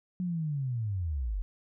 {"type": "linear sweep", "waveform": "sine", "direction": "down", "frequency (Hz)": [185, 41.2], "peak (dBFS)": -29, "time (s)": [0.2, 1.42], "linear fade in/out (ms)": 0, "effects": []}